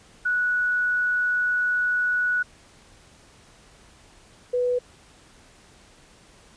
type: tone pair in turn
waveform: sine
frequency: 1471 / 493.6 Hz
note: F#6 / B4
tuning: -11 / -1 cents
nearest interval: octave + perfect fifth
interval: 1890 cents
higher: first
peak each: -20 dBFS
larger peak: neither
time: 0.25-2.43 / 4.53-4.79 s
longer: first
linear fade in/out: 10 ms
effects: pink hiss -53 dBFS RMS until 6.56 s + resampled to 22050 Hz